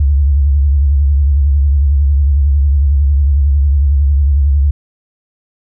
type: tone with vibrato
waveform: sine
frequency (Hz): 70.5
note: C#2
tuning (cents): +30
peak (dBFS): -7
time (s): 0-4.71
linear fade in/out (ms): 5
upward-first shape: triangle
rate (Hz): 11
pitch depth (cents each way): 120
effects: none